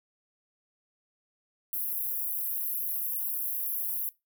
pink high-pass noise, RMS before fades -32 dBFS, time 1.73-4.09 s, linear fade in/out 0 ms, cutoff 11000 Hz, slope 96 dB/octave, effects noise-tail reverb RT60 0.2 s tail -20 dB re dry

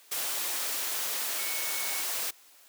sine tone in noise, 2217 Hz, C#7, in tune, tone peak -39 dBFS, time 1.38-2.02 s, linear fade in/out 10 ms, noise white, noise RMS -32 dBFS, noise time 0.11-2.31 s, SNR -10 dB, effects white hiss -57 dBFS RMS until 2.68 s + high-pass 400 Hz 12 dB/octave

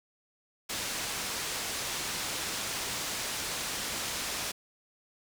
white low-pass noise, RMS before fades -35 dBFS, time 0.69-4.52 s, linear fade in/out 10 ms, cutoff 7500 Hz, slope 12 dB/octave, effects none

